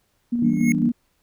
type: tone with tremolo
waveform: sine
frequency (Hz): 237.9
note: A#3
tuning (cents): +35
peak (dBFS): -18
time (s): 0.32-0.92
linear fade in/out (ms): 10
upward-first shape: square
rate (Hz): 14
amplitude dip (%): 30
type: chord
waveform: sine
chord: E half-diminished seventh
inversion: none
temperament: equal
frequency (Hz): 164.81 / 196 / 233.1 / 293.7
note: E3 / G3 / Bb3 / D4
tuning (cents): 0 / 0 / 0 / 0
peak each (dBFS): -25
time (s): 0.42-0.89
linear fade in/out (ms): 5
type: tone with exponential growth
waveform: square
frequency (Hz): 2171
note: C#7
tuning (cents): -37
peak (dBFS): -22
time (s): 0.44-0.72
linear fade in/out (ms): 1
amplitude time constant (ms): 59
effects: pink hiss -67 dBFS RMS until 1.22 s